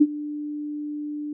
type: tone with ADSR envelope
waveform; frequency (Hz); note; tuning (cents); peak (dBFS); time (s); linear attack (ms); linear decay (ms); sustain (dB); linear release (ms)
sine; 296.6; D4; +17; -9; 0-1.33; 16; 44; -19; 3
effects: none